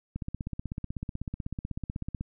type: click train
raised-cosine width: 5 ms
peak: -21 dBFS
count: 34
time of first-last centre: 0.16-2.21 s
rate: 16.1 Hz
effects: none